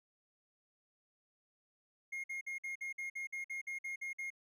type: tone bursts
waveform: triangle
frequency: 2141 Hz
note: C7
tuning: 39 cents sharp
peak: -37 dBFS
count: 13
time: 2.12-4.304 s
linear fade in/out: 10 ms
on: 120 ms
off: 52 ms
effects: none